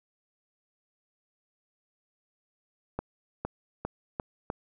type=accelerating click train; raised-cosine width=1 ms; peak=-17 dBFS; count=5; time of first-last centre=2.99-4.501 s; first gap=460 ms; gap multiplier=0.87; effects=none